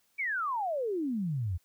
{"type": "exponential sweep", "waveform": "sine", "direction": "down", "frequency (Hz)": [2349, 81.2], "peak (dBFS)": -29, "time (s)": [0.18, 1.58], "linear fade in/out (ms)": 20, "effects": ["white hiss -71 dBFS RMS until 1.64 s"]}